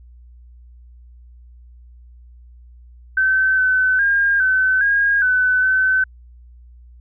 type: tone with pitch steps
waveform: sine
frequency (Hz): 1536 / 1517 / 1613 / 1523 / 1630 / 1506 / 1524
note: G6 / F#6 / G6 / F#6 / G#6 / F#6 / G6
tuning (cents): -36 / +43 / +49 / +50 / -33 / +30 / -49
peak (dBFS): -13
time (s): 3.17-6.04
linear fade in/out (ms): 5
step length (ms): 410
effects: added 60 Hz sine -41 dBFS peak until 7 s